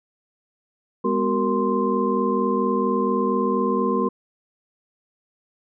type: tone cluster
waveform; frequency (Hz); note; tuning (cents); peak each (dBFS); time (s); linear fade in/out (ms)
sine; 205 / 249.3 / 376.4 / 464.6 / 1045; G#3 / B3 / F#4 / A#4 / C6; -22 / +16 / +30 / -6 / -2; -25; 1.04-4.09; 10
effects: none